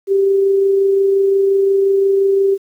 sine tone with amplitude modulation, 392 Hz, G4, in tune, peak -9 dBFS, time 0.07-2.58 s, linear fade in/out 50 ms, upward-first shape sine, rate 25.7 Hz, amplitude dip 25%, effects 8-bit

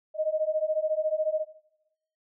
sine beating tone pair, 615 / 629 Hz, D#5 / D#5, -20 / +19 cents, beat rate 14 Hz, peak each -28 dBFS, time 0.14-1.45 s, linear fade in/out 50 ms, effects noise-tail reverb RT60 0.9 s tail -18 dB re dry

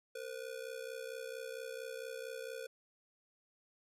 square ring-modulated tone, 490 Hz, B4, 14 cents flat, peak -40 dBFS, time 0.15-2.67 s, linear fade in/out 5 ms, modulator 32.2 Hz, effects resampled to 32000 Hz

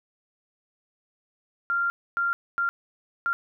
sine tone bursts at uneven times, 1389 Hz, F6, 10 cents flat, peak -22 dBFS, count 4, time 1.7-1.9 / 2.17-2.33 / 2.58-2.69 / 3.26-3.33 s, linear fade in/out 0 ms, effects none

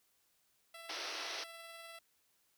10% pulse tone with tremolo, 667 Hz, E5, 20 cents sharp, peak -40 dBFS, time 0.74-1.99 s, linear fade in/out 5 ms, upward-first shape sine, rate 20 Hz, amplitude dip 25%
white band-pass noise, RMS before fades -43 dBFS, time 0.89-1.44 s, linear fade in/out 5 ms, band 300 to 5900 Hz, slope 96 dB/octave
effects white hiss -75 dBFS RMS until 2.57 s

